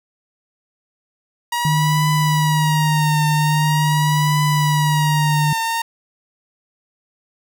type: tone with vibrato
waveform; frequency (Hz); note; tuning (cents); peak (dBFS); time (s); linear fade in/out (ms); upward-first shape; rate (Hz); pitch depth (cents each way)
sawtooth; 951; A#5; +34; -15; 1.52-5.82; 5; triangle; 0.43; 84
type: tone with pitch glide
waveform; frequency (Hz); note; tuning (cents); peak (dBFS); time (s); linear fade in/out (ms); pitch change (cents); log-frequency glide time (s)
sine; 152.8 to 150.09; D#3 to D3; -31 to +38; -15; 1.65-5.53; 2; -31; 2.78-4.22
effects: none